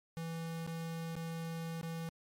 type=tone with dropouts; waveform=square; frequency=164.81 Hz; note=E3; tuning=in tune; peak=-39 dBFS; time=0.17-2.09 s; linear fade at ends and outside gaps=0 ms; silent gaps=0.665-0.675 / 1.154-1.165 / 1.813-1.83 s; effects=MP3 64 kbps